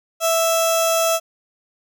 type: tone with notch filter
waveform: 15% pulse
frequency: 659.3 Hz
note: E5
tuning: in tune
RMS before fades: -18 dBFS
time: 0.2-1.2 s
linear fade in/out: 50 ms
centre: 1900 Hz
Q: 0.82
effects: none